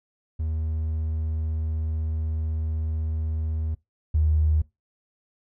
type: tone pair in turn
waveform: triangle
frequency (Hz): 79 / 77.42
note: D#2 / D#2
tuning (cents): +27 / -8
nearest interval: unison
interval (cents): 35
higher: first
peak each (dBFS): -22 / -14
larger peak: second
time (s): 0.39-3.75 / 4.14-4.62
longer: first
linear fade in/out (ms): 10
effects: noise-tail reverb RT60 0.2 s tail -23 dB re dry + tanh soft clip ceiling -15 dBFS